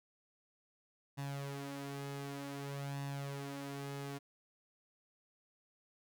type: tone with flanger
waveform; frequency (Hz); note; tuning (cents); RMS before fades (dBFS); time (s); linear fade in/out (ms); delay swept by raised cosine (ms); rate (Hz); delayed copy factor
sawtooth; 140; C#3; +18; -43; 1.17-4.19; 20; 1.1 to 4.8; 0.54; +0.6
effects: none